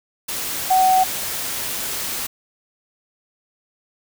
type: tone in noise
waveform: sine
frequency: 750 Hz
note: F#5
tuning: 23 cents sharp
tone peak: -12 dBFS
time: 0.7-1.04 s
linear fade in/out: 10 ms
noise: white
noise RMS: -26 dBFS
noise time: 0.28-2.27 s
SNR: +11 dB
effects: none